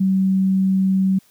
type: tone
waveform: sine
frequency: 190.6 Hz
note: G3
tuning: 48 cents flat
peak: -14 dBFS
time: 0-1.19 s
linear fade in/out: 10 ms
effects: white hiss -56 dBFS RMS until 1.3 s